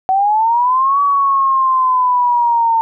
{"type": "linear two-way sweep", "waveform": "sine", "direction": "up then down", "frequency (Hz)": [749, 1139, 902], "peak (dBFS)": -10, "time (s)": [0.09, 2.81], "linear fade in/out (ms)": 0, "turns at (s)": 1.01, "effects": []}